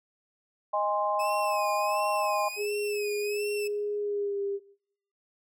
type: chord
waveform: sine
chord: Ab major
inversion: second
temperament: equal with one note detuned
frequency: 622.3 / 819.6 / 1046.5 Hz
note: Eb5 / Ab5 / C6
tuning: 0 / -23 / 0 cents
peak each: -29 dBFS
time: 0.73-2.49 s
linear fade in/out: 10 ms
type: tone with vibrato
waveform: sawtooth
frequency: 2576 Hz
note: E7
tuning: 41 cents flat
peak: -32 dBFS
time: 1.19-3.68 s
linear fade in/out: 10 ms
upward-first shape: sine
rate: 1.4 Hz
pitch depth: 94 cents each way
type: tone with pitch glide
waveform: sine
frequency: 413.9 to 399.3 Hz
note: G#4 to G4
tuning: -6 to +32 cents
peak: -28 dBFS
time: 2.56-4.6 s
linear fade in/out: 50 ms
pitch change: -62 cents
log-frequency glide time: 3.99-4.42 s
effects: noise-tail reverb RT60 0.7 s tail -20 dB re dry